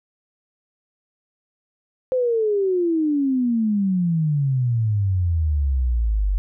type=exponential sweep; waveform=sine; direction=down; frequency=521 to 46.25 Hz; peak=-17 dBFS; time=2.12-6.38 s; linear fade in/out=0 ms; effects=none